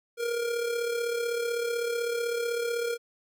square tone with amplitude modulation, 470.9 Hz, A#4, 18 cents sharp, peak -26 dBFS, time 0.17-2.98 s, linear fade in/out 50 ms, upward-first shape sine, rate 35.9 Hz, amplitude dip 50%, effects none

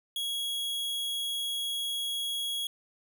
45% pulse tone, 3322 Hz, G#7, in tune, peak -30 dBFS, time 0.16-2.67 s, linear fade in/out 2 ms, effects 12-bit

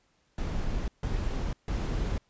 brown noise bursts, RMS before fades -30 dBFS, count 3, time 0.38-2.18 s, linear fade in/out 2 ms, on 500 ms, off 150 ms, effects pink hiss -70 dBFS RMS until 2.29 s + resampled to 16000 Hz

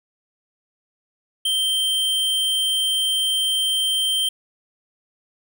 square tone, 3136 Hz, G7, in tune, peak -19 dBFS, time 1.45-4.29 s, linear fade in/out 5 ms, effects none

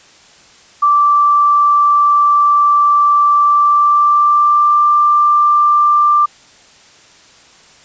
sine tone with pitch glide, 1169 to 1183.3 Hz, D6 to D6, -8 to +13 cents, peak -7 dBFS, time 0.82-6.26 s, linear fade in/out 10 ms, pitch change +21 cents, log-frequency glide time 3.43-4.83 s, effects white hiss -44 dBFS RMS until 7.84 s + resampled to 16000 Hz

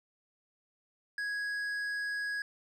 sine tone with tanh clipping, 1661.2 Hz, G#6, in tune, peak -34 dBFS, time 1.18-2.42 s, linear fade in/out 2 ms, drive 8 dB, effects none

